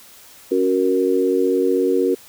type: chord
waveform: sine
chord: F# major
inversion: second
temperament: equal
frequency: 277.2 / 370 / 466.2 Hz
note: C#4 / F#4 / A#4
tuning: 0 / 0 / 0 cents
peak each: -21 / -18 / -19 dBFS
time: 0.51-2.15 s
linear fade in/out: 10 ms
effects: white hiss -45 dBFS RMS until 2.28 s